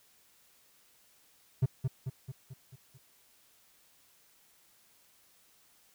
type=tone with echo; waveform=triangle; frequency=130.81 Hz; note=C3; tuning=in tune; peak=-20 dBFS; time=1.62-1.66 s; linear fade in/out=10 ms; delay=220 ms; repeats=6; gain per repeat=-5 dB; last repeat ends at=2.98 s; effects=white hiss -65 dBFS RMS until 5.94 s